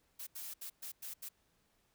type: noise bursts at uneven times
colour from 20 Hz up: blue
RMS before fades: -45 dBFS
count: 6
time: 0.19-0.27 / 0.35-0.54 / 0.61-0.7 / 0.82-0.92 / 1.02-1.14 / 1.22-1.29 s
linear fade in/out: 10 ms
effects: pink hiss -75 dBFS RMS until 1.94 s